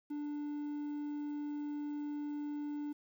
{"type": "tone", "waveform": "triangle", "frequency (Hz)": 293.7, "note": "D4", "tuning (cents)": 0, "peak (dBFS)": -35, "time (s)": [0.1, 2.93], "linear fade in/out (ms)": 10, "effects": ["11-bit"]}